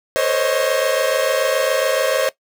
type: tone cluster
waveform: 45% pulse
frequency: 449.9 / 518 / 545 / 624 / 1109 Hz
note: A4 / C5 / C#5 / D#5 / C#6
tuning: +39 / -17 / -29 / +5 / 0 cents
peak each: -28 / -21 / -20 / -21 / -28 dBFS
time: 0.16-2.29 s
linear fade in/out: 0 ms
effects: noise-tail reverb RT60 0.1 s tail -18 dB re dry